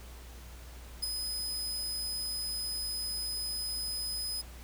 sawtooth tone with ADSR envelope, 5030 Hz, D#8, 18 cents sharp, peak -25 dBFS, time 1.02-4.42 s, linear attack 17 ms, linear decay 10 ms, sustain -6 dB, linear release 16 ms, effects added 60 Hz sine -46 dBFS peak until 4.63 s + pink hiss -53 dBFS RMS until 4.63 s

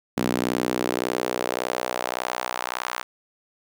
sawtooth tone with high-pass filter sweep, 61.74 Hz, B1, in tune, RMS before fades -27 dBFS, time 0.17-3.03 s, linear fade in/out 5 ms, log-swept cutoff 230 to 1100 Hz, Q 1.6, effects none

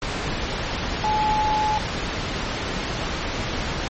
sine tone in noise, 856 Hz, A5, 48 cents flat, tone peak -19 dBFS, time 1.04-1.78 s, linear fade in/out 2 ms, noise pink, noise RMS -26 dBFS, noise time 0.02-3.88 s, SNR +4 dB, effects low-pass 5000 Hz 12 dB/octave + MP3 32 kbps

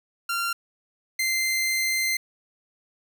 sawtooth tone pair in turn, 1381 / 2081 Hz, F6 / C7, -20 / -10 cents, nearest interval perfect fifth, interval 710 cents, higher second, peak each -21 / -19 dBFS, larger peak second, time 0.29-0.53 / 1.19-2.17 s, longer second, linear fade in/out 5 ms, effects none

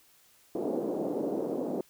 pink band-pass noise, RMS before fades -32 dBFS, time 0.55-1.81 s, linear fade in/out 2 ms, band 250 to 570 Hz, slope 24 dB/octave, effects white hiss -62 dBFS RMS until 1.89 s

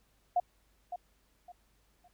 sine tone with echo, 713 Hz, F5, 36 cents sharp, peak -24 dBFS, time 0.36-0.4 s, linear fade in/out 5 ms, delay 560 ms, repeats 3, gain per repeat -11 dB, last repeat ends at 2.08 s, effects added 50 Hz sine -70 dBFS peak until 2.13 s + pink hiss -72 dBFS RMS until 2.13 s

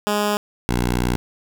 10% pulse tone pair in turn, 207.7 / 60.58 Hz, G#3 / B1, 0 / -33 cents, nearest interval octave + major sixth, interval 2133 cents, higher first, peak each -10 dBFS, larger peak neither, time 0.07-0.37 / 0.69-1.16 s, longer second, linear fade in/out 0 ms, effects none

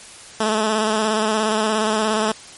10% pulse tone with vibrato, 216.5 Hz, A3, 28 cents flat, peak -9 dBFS, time 0.4-2.32 s, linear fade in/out 5 ms, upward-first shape square, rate 17 Hz, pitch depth 31 cents each way, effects white hiss -40 dBFS RMS until 2.57 s + MP3 48 kbps

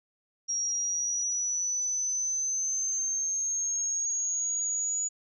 sine linear sweep, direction up, 5640 to 6870 Hz, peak -27 dBFS, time 0.48-5.09 s, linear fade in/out 20 ms, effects none

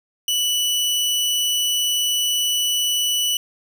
sawtooth tone, 2963 Hz, F#7, 2 cents sharp, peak -15 dBFS, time 0.28-3.37 s, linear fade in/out 2 ms, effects none

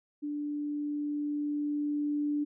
sine tone with level ramp, 293.7 Hz, D4, in tune, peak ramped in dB -32 to -27 dBFS, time 0.22-2.45 s, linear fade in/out 20 ms, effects none

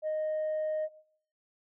sine tone, 620 Hz, D#5, 6 cents flat, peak -27 dBFS, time 0.02-0.89 s, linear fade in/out 50 ms, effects noise-tail reverb RT60 0.6 s tail -19 dB re dry + tanh soft clip ceiling -27 dBFS

